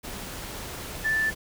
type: tone in noise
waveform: sine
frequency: 1760 Hz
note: A6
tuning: in tune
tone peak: -22 dBFS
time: 1.04-1.31 s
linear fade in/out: 20 ms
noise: pink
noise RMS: -37 dBFS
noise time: 0.03-1.35 s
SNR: +12 dB
effects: none